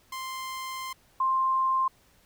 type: tone pair in turn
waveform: sawtooth / sine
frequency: 1046.5 / 1052.1 Hz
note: C6 / C6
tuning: 0 / +9 cents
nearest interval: unison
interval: 9 cents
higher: second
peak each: -30 / -22 dBFS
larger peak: second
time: 0.12-0.93 / 1.2-1.88 s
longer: first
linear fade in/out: 5 ms
effects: pink hiss -62 dBFS RMS until 2.25 s